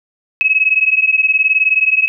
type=beating tone pair; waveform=sine; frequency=2555 / 2574 Hz; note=D#7 / E7; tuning=+45 / -42 cents; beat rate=19 Hz; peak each=-13 dBFS; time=0.41-2.08 s; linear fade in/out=0 ms; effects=none